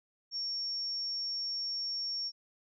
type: tone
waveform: sine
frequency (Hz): 5500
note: F8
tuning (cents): -27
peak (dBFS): -33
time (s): 0.31-2.32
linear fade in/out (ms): 50
effects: none